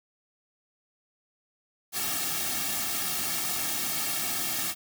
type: noise with comb filter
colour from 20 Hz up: white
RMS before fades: -30 dBFS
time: 1.92-4.75 s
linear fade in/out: 50 ms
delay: 2 ms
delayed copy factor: -0.85
effects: none